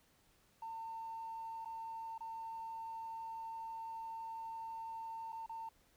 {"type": "tone with dropouts", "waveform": "triangle", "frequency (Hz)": 903, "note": "A5", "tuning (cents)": 45, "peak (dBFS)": -39, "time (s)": [0.62, 5.69], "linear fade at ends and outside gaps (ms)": 5, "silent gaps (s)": [[1.648, 1.656], [2.18, 2.206], [5.322, 5.327], [5.462, 5.494]], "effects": ["tanh soft clip ceiling -40 dBFS", "pink hiss -71 dBFS RMS until 5.96 s"]}